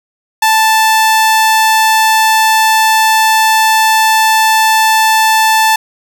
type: tone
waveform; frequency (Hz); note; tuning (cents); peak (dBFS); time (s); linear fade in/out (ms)
sawtooth; 880; A5; 0; -3; 0.42-5.76; 5
effects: none